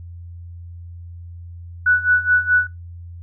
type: tone with tremolo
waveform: sine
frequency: 1480 Hz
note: F#6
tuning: in tune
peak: -10 dBFS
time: 1.86-2.67 s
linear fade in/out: 5 ms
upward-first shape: sine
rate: 4.7 Hz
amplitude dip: 85%
effects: noise-tail reverb RT60 0.2 s tail -23 dB re dry + added 86 Hz sine -33 dBFS peak until 3.22 s